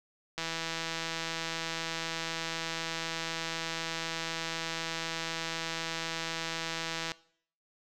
click train, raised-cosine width 0.2 ms, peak -17 dBFS, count 1106, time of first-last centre 0.38-7.118 s, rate 164 Hz, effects noise-tail reverb RT60 0.6 s tail -21 dB re dry

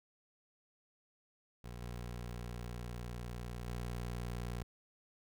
20% pulse tone with level steps, 59.8 Hz, A#1, 45 cents sharp, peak -40 / -37 / -34 dBFS, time 1.64-4.63 s, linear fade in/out 5 ms, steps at 1.81 / 3.67 s, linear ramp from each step 10 ms, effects none

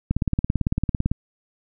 click train, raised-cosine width 5 ms, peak -8 dBFS, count 19, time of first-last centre 0.11-1.116 s, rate 17.9 Hz, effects none

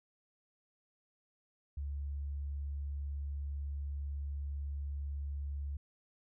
sine tone, 71 Hz, C#2, 42 cents sharp, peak -36 dBFS, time 1.77-5.77 s, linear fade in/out 5 ms, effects none

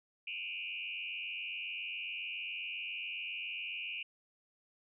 sine tone with frequency modulation, 2636 Hz, E7, 1 cent flat, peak -38 dBFS, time 0.27-4.03 s, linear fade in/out 5 ms, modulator 87.3 Hz, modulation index 3.1, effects none

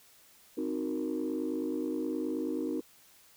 sine chord, C half-diminished seventh, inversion none, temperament equal, 261.6 / 311.1 / 370 / 466.2 Hz, C4 / Eb4 / Gb4 / Bb4, 0 / 0 / 0 / 0 cents, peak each -35 / -33 / -37 / -38 dBFS, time 0.57-2.81 s, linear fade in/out 10 ms, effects tanh soft clip ceiling -24 dBFS + white hiss -60 dBFS RMS until 3.36 s

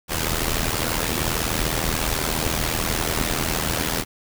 pink noise with amplitude modulation, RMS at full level -20 dBFS, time 0.08-4.05 s, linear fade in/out 50 ms, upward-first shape sine, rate 80.2 Hz, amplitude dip 80%, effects none

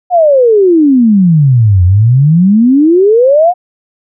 sine exponential two-way sweep, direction down then up, 740 to 87 to 740 Hz, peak -3 dBFS, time 0.1-3.54 s, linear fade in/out 50 ms, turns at 1.84 s, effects none

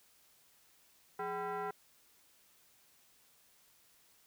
sine tone with frequency modulation, 175.8 Hz, F3, 12 cents sharp, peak -35 dBFS, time 1.19-1.71 s, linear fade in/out 5 ms, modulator 592 Hz, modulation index 2.1, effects tanh soft clip ceiling -31 dBFS + white hiss -67 dBFS RMS until 4.26 s

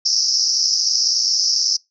pink band-pass noise, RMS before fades -18 dBFS, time 0.05-1.77 s, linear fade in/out 10 ms, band 5000 to 5700 Hz, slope 96 dB/octave, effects noise-tail reverb RT60 0.2 s tail -25 dB re dry

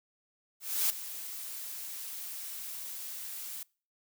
blue noise with ADSR envelope, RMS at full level -27 dBFS, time 0.6-3.63 s, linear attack 300 ms, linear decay 3 ms, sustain -14 dB, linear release 3 ms, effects noise-tail reverb RT60 0.4 s tail -25 dB re dry

